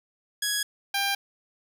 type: tone pair in turn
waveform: 10% pulse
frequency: 1667 / 795.6 Hz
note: G#6 / G5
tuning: +6 / +25 cents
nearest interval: octave + minor second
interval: 1281 cents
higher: first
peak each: -16 dBFS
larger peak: neither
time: 0.42-0.63 / 0.94-1.15 s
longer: neither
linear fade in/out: 5 ms
effects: none